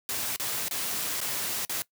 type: noise with dropouts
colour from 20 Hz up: white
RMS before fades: -31 dBFS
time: 0.09-1.82 s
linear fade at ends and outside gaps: 0 ms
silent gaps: 0.361-0.398 / 0.683-0.711 / 1.204-1.214 / 1.65-1.695 s
effects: noise-tail reverb RT60 0.1 s tail -20 dB re dry + high-pass 80 Hz 12 dB/octave